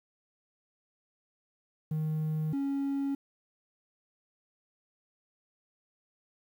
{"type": "tone pair in turn", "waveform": "triangle", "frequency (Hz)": [155.56, 277.2], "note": ["D#3", "C#4"], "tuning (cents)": [0, 0], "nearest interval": "minor seventh", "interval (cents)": 1000, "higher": "second", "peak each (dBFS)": -26, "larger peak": "neither", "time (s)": [[1.91, 2.53], [2.53, 3.15]], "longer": "neither", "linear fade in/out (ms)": 5, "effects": ["tanh soft clip ceiling -22 dBFS", "10-bit"]}